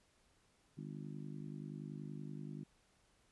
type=harmonic tone; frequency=50.5 Hz; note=G#1; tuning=48 cents flat; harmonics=3 / 4 / 5 / 6 / 7; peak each=-47 / -50 / -52 / -55 / -58 dBFS; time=0.77-2.64 s; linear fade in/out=10 ms; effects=pink hiss -73 dBFS RMS until 3.31 s + resampled to 24000 Hz